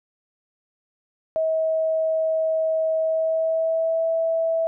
sine tone with pitch glide, 640 to 655 Hz, D#5 to E5, +49 to -11 cents, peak -19 dBFS, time 1.36-4.67 s, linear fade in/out 0 ms, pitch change +40 cents, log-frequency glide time 2.98-4.07 s, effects none

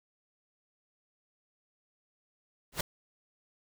pink noise with exponential growth, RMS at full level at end -25 dBFS, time 2.72-2.81 s, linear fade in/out 5 ms, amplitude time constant 19 ms, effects none

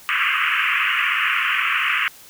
white band-pass noise, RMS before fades -20 dBFS, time 0.09-2.08 s, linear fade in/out 0 ms, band 1100 to 2900 Hz, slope 96 dB/octave, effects white hiss -45 dBFS RMS until 2.29 s

